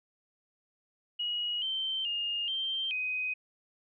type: tone with pitch steps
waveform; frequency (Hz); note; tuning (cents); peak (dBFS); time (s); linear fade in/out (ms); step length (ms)
sine; 2900 / 3112 / 2833 / 3145 / 2509; F#7 / G7 / F7 / G7 / D#7; -35 / -13 / +24 / +5 / +14; -30; 1.19-3.34; 10; 430
effects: none